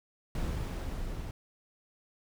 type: noise with level ramp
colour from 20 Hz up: brown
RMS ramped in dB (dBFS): -32 to -39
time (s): 0.35-1.31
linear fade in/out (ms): 2
effects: none